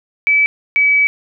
sine tone pair in turn, 2300 / 2285 Hz, D7 / D7, -37 / -48 cents, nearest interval unison, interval 11 cents, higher first, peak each -9 dBFS, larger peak neither, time 0.27-0.46 / 0.76-1.07 s, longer second, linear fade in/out 0 ms, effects none

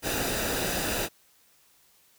pink noise with comb filter, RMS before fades -29 dBFS, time 0.02-1.09 s, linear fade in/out 50 ms, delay 0.92 ms, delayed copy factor -0.55, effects white hiss -62 dBFS RMS until 2.18 s

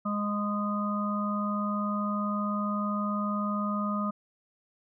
harmonic tone, 206.5 Hz, G#3, 10 cents flat, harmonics 1 / 3 / 5 / 6, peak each -29 / -38 / -40 / -32 dBFS, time 0.05-4.11 s, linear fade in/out 10 ms, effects none

